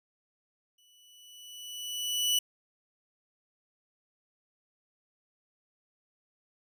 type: tone with exponential growth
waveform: sawtooth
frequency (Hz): 2960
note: F#7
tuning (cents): 0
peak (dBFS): -20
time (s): 0.78-2.39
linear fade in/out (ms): 5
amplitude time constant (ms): 350
effects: none